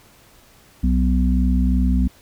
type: harmonic tone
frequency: 62.9 Hz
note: B1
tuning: 32 cents sharp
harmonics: 1 / 3 / 4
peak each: -16 / -21 / -22 dBFS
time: 0.83-2.08 s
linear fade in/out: 10 ms
effects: pink hiss -51 dBFS RMS until 2.21 s